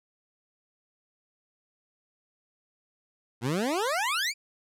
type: exponential sweep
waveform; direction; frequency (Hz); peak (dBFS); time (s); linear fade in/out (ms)
20% pulse; up; 110 to 2457; -21; 3.41-4.34; 50
effects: low-pass 12000 Hz 12 dB/octave